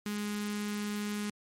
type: tone with notch filter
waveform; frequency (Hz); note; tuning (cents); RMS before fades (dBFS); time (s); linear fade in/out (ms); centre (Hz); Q
sawtooth; 207.7; G#3; 0; -35; 0.06-1.3; 2; 640; 0.7
effects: MP3 64 kbps